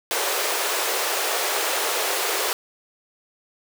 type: high-pass noise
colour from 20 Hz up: pink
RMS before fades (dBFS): -24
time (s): 0.11-2.53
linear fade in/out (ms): 0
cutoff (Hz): 380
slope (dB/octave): 48
effects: none